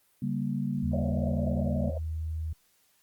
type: chord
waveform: sine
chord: G diminished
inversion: second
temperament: just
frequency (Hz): 141.12 / 196 / 235.2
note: Db3 / G3 / Bb3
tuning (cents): +31 / 0 / +16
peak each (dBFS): -32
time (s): 0.22-1.9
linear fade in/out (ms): 5
type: tone with pitch glide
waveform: sine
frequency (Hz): 80.3 to 79.47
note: E2 to D#2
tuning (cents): -45 to +37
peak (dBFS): -30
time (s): 0.83-2.53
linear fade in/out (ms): 5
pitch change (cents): -18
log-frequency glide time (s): 1.17-1.56
type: band-pass noise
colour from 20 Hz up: pink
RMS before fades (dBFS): -37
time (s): 0.93-1.98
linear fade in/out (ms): 5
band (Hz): 540 to 660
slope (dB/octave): 96
effects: white hiss -67 dBFS RMS until 3.02 s + Opus 32 kbps